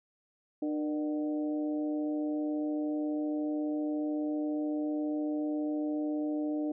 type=harmonic tone with a mistuned harmonic; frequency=150.6 Hz; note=D3; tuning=44 cents sharp; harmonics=2 / 3 / 4 / 5; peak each=-30 / -43 / -40 / -48 dBFS; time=0.62-6.72 s; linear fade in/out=5 ms; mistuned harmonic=3; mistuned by=+68 cents; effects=none